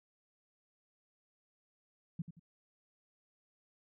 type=tone with echo; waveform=sine; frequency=167.2 Hz; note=E3; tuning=25 cents sharp; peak=-34 dBFS; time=2.19-2.22 s; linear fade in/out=5 ms; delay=88 ms; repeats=2; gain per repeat=-10 dB; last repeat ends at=2.396 s; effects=none